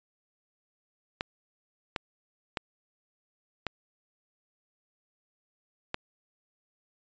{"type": "clicks", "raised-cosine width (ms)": 0.3, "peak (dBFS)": -14, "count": 5, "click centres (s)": [1.209, 1.962, 2.572, 3.667, 5.944], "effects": ["resampled to 16000 Hz"]}